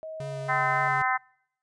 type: tone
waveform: sine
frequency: 634 Hz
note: D#5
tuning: 32 cents sharp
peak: -35 dBFS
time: 0.03-0.88 s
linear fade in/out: 0 ms
type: tone with vibrato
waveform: square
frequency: 138.59 Hz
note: C#3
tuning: in tune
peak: -35 dBFS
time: 0.2-1.02 s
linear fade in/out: 2 ms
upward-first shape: triangle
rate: 3.6 Hz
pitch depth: 21 cents each way
type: harmonic tone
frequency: 256.9 Hz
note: C4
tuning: 32 cents flat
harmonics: 3 / 4 / 5 / 6 / 7 / 8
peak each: -28 / -29 / -30 / -31 / -31 / -32 dBFS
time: 0.48-1.18 s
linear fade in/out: 20 ms
effects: noise-tail reverb RT60 0.7 s tail -26 dB re dry + resampled to 22050 Hz